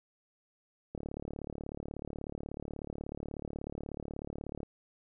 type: click train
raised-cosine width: 2 ms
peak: -26 dBFS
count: 135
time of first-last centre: 0.95-4.631 s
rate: 36.4 Hz
effects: none

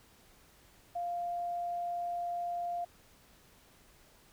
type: tone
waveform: sine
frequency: 698 Hz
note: F5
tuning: 1 cent flat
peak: -33 dBFS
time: 0.95-2.85 s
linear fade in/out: 10 ms
effects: pink hiss -62 dBFS RMS until 4.32 s

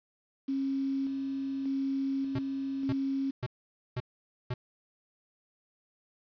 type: tone with tremolo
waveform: sine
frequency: 271.4 Hz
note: C#4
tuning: 36 cents flat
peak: -28 dBFS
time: 0.48-3.31 s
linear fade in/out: 10 ms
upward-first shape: square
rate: 0.85 Hz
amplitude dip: 30%
type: tone bursts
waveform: square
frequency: 124.6 Hz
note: B2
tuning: 16 cents sharp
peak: -31 dBFS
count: 5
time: 2.35-4.54 s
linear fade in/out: 5 ms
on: 38 ms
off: 500 ms
effects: resampled to 11025 Hz + 9-bit

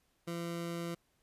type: tone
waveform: 20% pulse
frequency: 170 Hz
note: F3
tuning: 46 cents flat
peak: -32 dBFS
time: 0.27-0.95 s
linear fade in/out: 10 ms
effects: pink hiss -75 dBFS RMS until 1.22 s + resampled to 32000 Hz

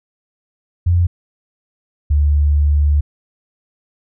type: tone pair in turn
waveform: sine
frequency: 87.2 / 73.22 Hz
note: F2 / D2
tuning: -2 / -5 cents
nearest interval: minor third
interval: 303 cents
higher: first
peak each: -10 dBFS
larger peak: neither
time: 0.86-1.07 / 2.1-3.01 s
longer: second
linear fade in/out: 10 ms
effects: none

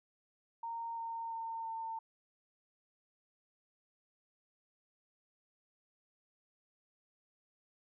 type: tone with pitch steps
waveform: sine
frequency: 923 / 916.1 / 909.2 / 902.4 Hz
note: A#5 / A#5 / A#5 / A5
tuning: -17 / -30 / -43 / +44 cents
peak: -38 dBFS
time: 0.63-1.99 s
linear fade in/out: 5 ms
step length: 340 ms
effects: none

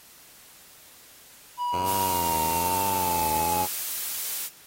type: linear sweep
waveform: triangle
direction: down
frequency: 981 to 840 Hz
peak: -23 dBFS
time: 1.57-3.67 s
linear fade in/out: 50 ms
type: tone with vibrato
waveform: 5% pulse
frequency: 87.9 Hz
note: F2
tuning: 12 cents sharp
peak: -21 dBFS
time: 1.73-3.66 s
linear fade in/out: 5 ms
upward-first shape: triangle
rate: 1.1 Hz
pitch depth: 200 cents each way
type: noise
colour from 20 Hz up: blue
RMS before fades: -30 dBFS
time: 1.84-4.5 s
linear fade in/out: 50 ms
effects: white hiss -51 dBFS RMS until 4.66 s + AAC 48 kbps

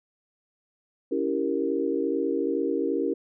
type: chord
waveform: sine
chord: C# diminished seventh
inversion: none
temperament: equal with one note detuned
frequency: 280.4 / 329.6 / 392 / 466.2 Hz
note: C#4 / E4 / G4 / Bb4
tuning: +20 / 0 / 0 / 0 cents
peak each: -29 dBFS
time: 1.11-3.14 s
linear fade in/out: 10 ms
effects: none

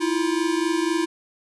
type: tone pair together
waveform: square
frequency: 320.2 / 344.2 Hz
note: D#4 / F4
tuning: +50 / -25 cents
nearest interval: minor second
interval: 125 cents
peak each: -24 dBFS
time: 0-1.06 s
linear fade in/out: 20 ms
effects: resampled to 24000 Hz

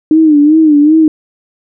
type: tone with vibrato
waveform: sine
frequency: 304.8 Hz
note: D#4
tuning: 36 cents flat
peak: -3 dBFS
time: 0.11-1.08 s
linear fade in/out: 2 ms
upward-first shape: sine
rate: 2.6 Hz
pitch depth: 90 cents each way
effects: none

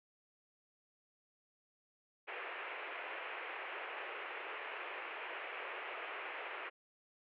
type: band-pass noise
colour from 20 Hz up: white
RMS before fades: -45 dBFS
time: 2.27-6.7 s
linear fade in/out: 20 ms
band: 360 to 2700 Hz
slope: 48 dB/octave
effects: none

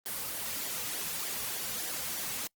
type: noise with flanger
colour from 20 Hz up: white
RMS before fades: -36 dBFS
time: 0.06-2.47 s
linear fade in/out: 0 ms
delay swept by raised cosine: 0.75 to 3.15 ms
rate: 3.3 Hz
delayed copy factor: -0.6
effects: noise-tail reverb RT60 0.1 s tail -25 dB re dry + Opus 24 kbps

